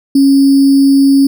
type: tone with sample-and-hold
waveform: sine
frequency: 275.1 Hz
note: C#4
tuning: 13 cents flat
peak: -4 dBFS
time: 0.15-1.27 s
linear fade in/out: 5 ms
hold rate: 4900 Hz
effects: none